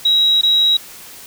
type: tone with dropouts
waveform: sine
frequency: 3847 Hz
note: B7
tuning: 46 cents flat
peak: -10 dBFS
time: 0.05-0.77 s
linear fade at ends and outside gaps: 5 ms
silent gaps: 0.413-0.432 s
effects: white hiss -37 dBFS RMS until 1.26 s